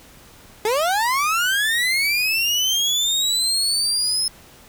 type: linear sweep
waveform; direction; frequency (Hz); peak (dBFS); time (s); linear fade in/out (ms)
30% pulse; up; 409.6 to 5200; -15; 0.65-4.28; 2
effects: pink hiss -47 dBFS RMS until 4.68 s